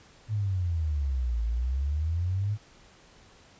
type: exponential two-way sweep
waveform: sine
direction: down then up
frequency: 110 to 55 to 108.1 Hz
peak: -25 dBFS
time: 0.28-2.58 s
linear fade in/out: 50 ms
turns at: 1.44 s
effects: pink hiss -56 dBFS RMS until 3.59 s + resampled to 16000 Hz